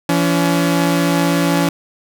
sawtooth tone pair together, 169.5 / 283.4 Hz, E3 / C#4, +49 / +38 cents, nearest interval major sixth, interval 889 cents, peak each -12 dBFS, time 0.09-1.69 s, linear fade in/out 2 ms, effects none

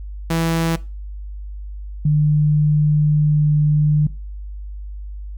sawtooth / sine tone pair in turn, 164.81 / 150.1 Hz, E3 / D3, 0 / +38 cents, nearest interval major second, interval 162 cents, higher first, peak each -13 / -12 dBFS, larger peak second, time 0.3-0.76 / 2.05-4.07 s, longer second, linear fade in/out 5 ms, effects noise-tail reverb RT60 0.3 s tail -20 dB re dry + added 50 Hz sine -28 dBFS peak until 5.37 s

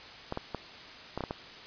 clicks, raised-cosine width 1 ms, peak -19 dBFS, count 7, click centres 0.324 / 0.374 / 0.547 / 1.176 / 1.207 / 1.238 / 1.309 s, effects white hiss -47 dBFS RMS until 1.66 s + resampled to 11025 Hz

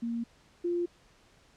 sine tone pair in turn, 233.1 / 348 Hz, A#3 / F4, 0 / -6 cents, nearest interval perfect fifth, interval 694 cents, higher second, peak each -30 / -27 dBFS, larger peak second, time 0.02-0.24 / 0.64-0.86 s, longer neither, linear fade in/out 10 ms, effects pink hiss -62 dBFS RMS until 1.56 s + low-pass 7000 Hz 12 dB/octave

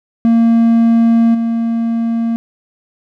triangle tone with level steps, 230 Hz, A#3, 23 cents flat, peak -5 / -11 dBFS, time 0.25-2.36 s, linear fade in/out 0 ms, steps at 1.34 s, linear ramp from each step 10 ms, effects none

